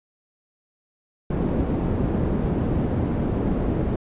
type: low-pass noise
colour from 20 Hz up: white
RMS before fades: -23 dBFS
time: 1.3-3.96 s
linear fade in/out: 5 ms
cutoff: 280 Hz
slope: 12 dB/octave
effects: resampled to 8000 Hz